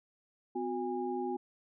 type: tone cluster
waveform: sine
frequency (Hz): 253.2 / 364.1 / 817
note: B3 / F#4 / G#5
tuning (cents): +43 / -28 / -29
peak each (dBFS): -38 / -35 / -38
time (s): 0.55-1.37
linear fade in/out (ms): 10
effects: none